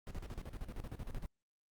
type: noise with tremolo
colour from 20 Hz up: brown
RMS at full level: -41 dBFS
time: 0.07-1.26 s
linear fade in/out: 0 ms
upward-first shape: square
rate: 13 Hz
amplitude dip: 75%
effects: Opus 48 kbps